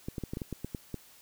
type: clicks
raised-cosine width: 3 ms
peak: -22 dBFS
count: 10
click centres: 0.085 / 0.182 / 0.237 / 0.335 / 0.371 / 0.418 / 0.527 / 0.646 / 0.748 / 0.943 s
effects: white hiss -57 dBFS RMS until 1.21 s